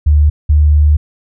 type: tone pair in turn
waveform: sine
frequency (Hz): 74.4 / 74.73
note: D2 / D2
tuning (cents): +23 / +31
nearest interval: unison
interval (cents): 8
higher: second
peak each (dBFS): -5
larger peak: neither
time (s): 0.06-0.3 / 0.49-0.97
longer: second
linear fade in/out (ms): 10
effects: none